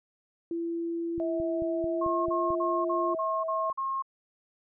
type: tone with pitch glide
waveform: sine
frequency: 336.3 to 345.6 Hz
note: E4 to F4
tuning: +35 to -18 cents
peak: -29 dBFS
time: 0.51-3.15 s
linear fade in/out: 2 ms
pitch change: +47 cents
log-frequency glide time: 1.67-2.41 s
type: click train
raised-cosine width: 5 ms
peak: -30 dBFS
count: 7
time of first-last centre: 1.18-2.505 s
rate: 4.53 Hz
type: tone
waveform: sine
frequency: 648 Hz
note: E5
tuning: 30 cents flat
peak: -30 dBFS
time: 1.2-3.7 s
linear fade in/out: 0 ms
type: tone bursts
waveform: sine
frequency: 1076 Hz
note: C6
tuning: 48 cents sharp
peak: -28 dBFS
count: 7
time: 2.01-4.024 s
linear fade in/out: 10 ms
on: 250 ms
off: 44 ms
effects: none